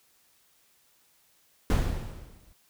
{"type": "noise with exponential decay", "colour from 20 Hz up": "brown", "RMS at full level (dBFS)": -20, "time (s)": [1.7, 2.53], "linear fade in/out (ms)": 1, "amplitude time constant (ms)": 180, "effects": ["white hiss -65 dBFS RMS until 2.69 s"]}